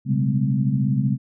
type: tone cluster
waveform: sine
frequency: 124 / 136.8 / 191.7 / 207.6 / 254 Hz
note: B2 / C#3 / G3 / G#3 / B3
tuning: +7 / -23 / -38 / 0 / +49 cents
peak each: -29 / -20 / -27 / -24 / -28 dBFS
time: 0.05-1.18 s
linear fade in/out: 50 ms
effects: none